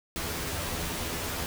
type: noise with comb filter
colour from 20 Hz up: pink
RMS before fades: -33 dBFS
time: 0.16-1.46 s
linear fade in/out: 0 ms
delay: 12 ms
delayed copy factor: +0.8
effects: none